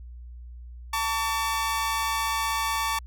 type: tone pair together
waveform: sawtooth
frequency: 895.9 / 1139 Hz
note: A5 / C#6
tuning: +31 / +47 cents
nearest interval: major third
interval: 416 cents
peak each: -24 dBFS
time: 0.93-2.99 s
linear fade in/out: 5 ms
effects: added 60 Hz sine -39 dBFS peak until 3.06 s